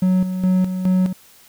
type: tone with tremolo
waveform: triangle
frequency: 185 Hz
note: F#3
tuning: in tune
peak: -11 dBFS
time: 0.02-1.13 s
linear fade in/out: 5 ms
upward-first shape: square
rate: 2.4 Hz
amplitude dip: 60%
effects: white hiss -49 dBFS RMS until 1.48 s